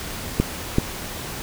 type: clicks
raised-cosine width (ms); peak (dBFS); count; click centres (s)
3; -3; 2; 0.4 / 0.784
effects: pink hiss -32 dBFS RMS until 1.42 s